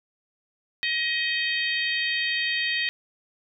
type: harmonic tone with a mistuned harmonic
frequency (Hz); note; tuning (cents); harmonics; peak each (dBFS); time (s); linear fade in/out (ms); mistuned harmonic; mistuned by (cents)
631; D#5; +24; 3 / 4 / 5 / 6 / 7; -27 / -29 / -31 / -33 / -34; 0.83-2.89; 0; 6; -30
effects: none